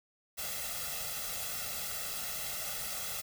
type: noise with comb filter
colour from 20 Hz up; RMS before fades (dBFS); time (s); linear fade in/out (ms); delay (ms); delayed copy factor
white; -38; 0.37-3.22; 20; 1.5; +0.95
effects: none